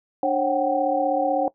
sine tone cluster, 296.6 / 542 / 744 / 780 Hz, D4 / C#5 / F#5 / G5, +17 / -39 / +9 / -9 cents, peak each -26 / -22 / -24 / -25 dBFS, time 0.23-1.48 s, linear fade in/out 2 ms, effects noise-tail reverb RT60 0.1 s tail -19 dB re dry

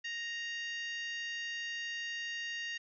harmonic tone, 932.3 Hz, A#5, in tune, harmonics 2 / 3 / 4 / 5 / 6 / 7, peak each -39 / -42 / -50 / -51 / -54 / -54 dBFS, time 0.04-2.78 s, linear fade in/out 10 ms, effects none

